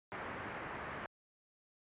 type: low-pass noise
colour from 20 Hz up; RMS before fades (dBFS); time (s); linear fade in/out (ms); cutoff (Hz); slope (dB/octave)
white; -44; 0.12-1.06; 0; 1900; 24
effects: high-pass 60 Hz 12 dB/octave + resampled to 8000 Hz